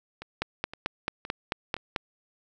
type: two click trains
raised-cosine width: 0.3 ms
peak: -23 / -11 dBFS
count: 4 / 8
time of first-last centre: 0.22-1.766 / 0.42-1.962 s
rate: 1.94 / 4.54 Hz
effects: none